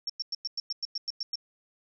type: tone bursts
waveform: sine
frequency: 5460 Hz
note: F8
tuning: 40 cents flat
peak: -29 dBFS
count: 11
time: 0.07-1.356 s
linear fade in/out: 2 ms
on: 26 ms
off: 100 ms
effects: none